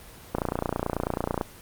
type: click train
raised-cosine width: 1 ms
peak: -11 dBFS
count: 32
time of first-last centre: 0.35-1.412 s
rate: 29.2 Hz
effects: pink hiss -47 dBFS RMS until 1.61 s + Opus 24 kbps